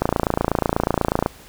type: click train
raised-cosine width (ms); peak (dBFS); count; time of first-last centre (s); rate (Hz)
1; -3; 36; 0.02-1.261; 28.2
effects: pink hiss -45 dBFS RMS until 1.48 s